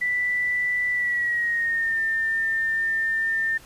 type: tone with pitch glide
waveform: sine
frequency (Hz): 1975.5 to 1801.1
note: B6 to A6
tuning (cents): 0 to +40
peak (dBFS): -21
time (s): 0.01-3.58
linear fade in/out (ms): 10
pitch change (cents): -160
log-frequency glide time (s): 0.92-1.99
effects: pink hiss -49 dBFS RMS until 3.65 s + resampled to 32000 Hz